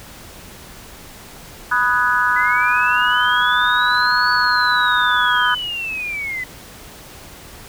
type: chord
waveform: sine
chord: G# minor seventh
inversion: first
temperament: equal with one note detuned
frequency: 987.8 / 1244.5 / 1480 / 1678.6 Hz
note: B5 / D#6 / F#6 / G#6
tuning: 0 / 0 / 0 / +18 cents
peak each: -20 / -20 / -17 / -22 dBFS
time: 1.71-5.55 s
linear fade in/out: 10 ms
type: linear two-way sweep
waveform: sine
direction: up then down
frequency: 1988 to 4463 to 1988 Hz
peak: -22 dBFS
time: 2.36-6.44 s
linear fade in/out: 5 ms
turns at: 4.31 s
effects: pink hiss -39 dBFS RMS until 7.68 s